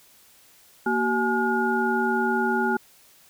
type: tone cluster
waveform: sine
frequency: 234.9 / 379.4 / 844 / 1431 Hz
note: A#3 / F#4 / G#5 / F6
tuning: +13 / +43 / +28 / +42 cents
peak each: -26 dBFS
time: 0.86-2.77 s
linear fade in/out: 5 ms
effects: white hiss -55 dBFS RMS until 3.29 s